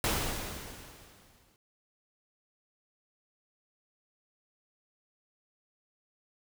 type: noise with exponential decay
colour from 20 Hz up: pink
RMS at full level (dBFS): -28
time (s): 0.04-1.56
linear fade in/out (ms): 1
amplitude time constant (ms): 330
effects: none